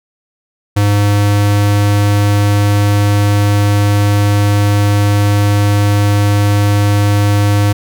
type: tone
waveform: square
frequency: 102.4 Hz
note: G#2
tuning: 24 cents flat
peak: -9 dBFS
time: 0.76-7.73 s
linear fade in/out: 10 ms
effects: none